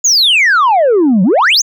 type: exponential two-way sweep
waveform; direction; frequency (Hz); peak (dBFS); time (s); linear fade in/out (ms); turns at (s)
sine; down then up; 7040 to 174.61 to 7040; -4; 0.04-1.62; 10; 1.23
effects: tanh soft clip ceiling -5 dBFS